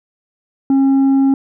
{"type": "tone with tanh clipping", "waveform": "sine", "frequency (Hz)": 271.2, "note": "C#4", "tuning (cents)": -38, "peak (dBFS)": -10, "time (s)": [0.7, 1.34], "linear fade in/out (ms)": 2, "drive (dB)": 4, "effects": []}